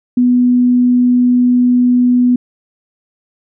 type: tone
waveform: sine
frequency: 246.9 Hz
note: B3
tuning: in tune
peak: -7 dBFS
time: 0.17-2.36 s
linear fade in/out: 5 ms
effects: none